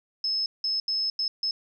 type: tone bursts at uneven times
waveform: sine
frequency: 5200 Hz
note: E8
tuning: 24 cents flat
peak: -24 dBFS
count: 5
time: 0.24-0.46 / 0.64-0.8 / 0.88-1.1 / 1.19-1.28 / 1.43-1.51 s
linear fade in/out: 2 ms
effects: none